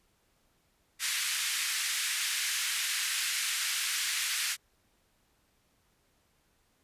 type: band-pass noise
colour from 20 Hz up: pink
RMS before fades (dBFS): -32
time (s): 0.99-4.57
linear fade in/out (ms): 50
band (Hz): 1700 to 12000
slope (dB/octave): 24
effects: pink hiss -71 dBFS RMS until 6.83 s + resampled to 32000 Hz